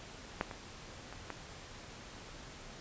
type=clicks; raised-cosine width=0.5 ms; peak=-16 / -27 / -30 / -24 dBFS; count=4; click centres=0.411 / 0.512 / 1.126 / 1.303 s; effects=pink hiss -50 dBFS RMS until 2.8 s + resampled to 16000 Hz